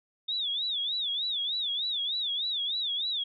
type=tone with vibrato; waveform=sine; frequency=3602 Hz; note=A7; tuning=40 cents sharp; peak=-28 dBFS; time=0.28-3.24 s; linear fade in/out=10 ms; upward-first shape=sine; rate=3.3 Hz; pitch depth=160 cents each way; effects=none